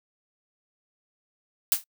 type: noise with exponential decay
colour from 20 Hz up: blue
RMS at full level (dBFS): -17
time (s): 1.72-1.84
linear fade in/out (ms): 1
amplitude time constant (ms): 25
effects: noise-tail reverb RT60 0.1 s tail -26 dB re dry